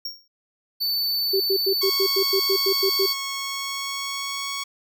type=tone with exponential decay; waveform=square; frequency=5540 Hz; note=F8; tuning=15 cents flat; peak=-26 dBFS; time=0.05-0.28 s; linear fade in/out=5 ms; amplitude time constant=48 ms
type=tone; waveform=square; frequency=4512 Hz; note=C#8; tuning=30 cents sharp; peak=-22 dBFS; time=0.8-3.14 s; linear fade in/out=20 ms
type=tone bursts; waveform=sine; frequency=388 Hz; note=G4; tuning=18 cents flat; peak=-19 dBFS; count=11; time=1.33-3.063 s; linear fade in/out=10 ms; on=73 ms; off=93 ms
type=tone with pitch glide; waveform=10% pulse; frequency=1100 to 1112.8 Hz; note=C#6 to C#6; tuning=-14 to +6 cents; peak=-19 dBFS; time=1.81-4.64 s; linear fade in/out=10 ms; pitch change=+20 cents; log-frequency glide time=3.25-4.52 s
effects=none